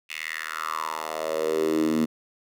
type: tone with high-pass filter sweep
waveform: 10% pulse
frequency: 79 Hz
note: D#2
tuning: 27 cents sharp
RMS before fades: -27 dBFS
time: 0.09-2.06 s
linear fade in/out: 20 ms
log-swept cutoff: 2500 to 230 Hz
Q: 5
effects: none